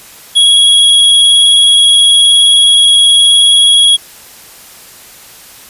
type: tone with vibrato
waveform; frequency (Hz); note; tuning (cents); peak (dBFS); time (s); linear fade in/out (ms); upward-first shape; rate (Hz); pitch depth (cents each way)
square; 3322; G#7; 0; -4; 0.35-3.97; 20; triangle; 19; 15
effects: white hiss -35 dBFS RMS until 5.69 s + resampled to 32000 Hz